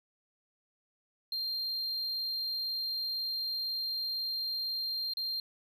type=tone with dropouts; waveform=triangle; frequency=4186 Hz; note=C8; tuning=in tune; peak=-31 dBFS; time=1.32-5.4 s; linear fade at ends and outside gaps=2 ms; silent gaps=5.136-5.17 s; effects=none